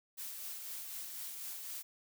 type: noise with tremolo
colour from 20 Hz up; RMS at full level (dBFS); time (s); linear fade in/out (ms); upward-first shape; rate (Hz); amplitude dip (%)
blue; -43; 0.17-1.83; 20; sine; 4; 30
effects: none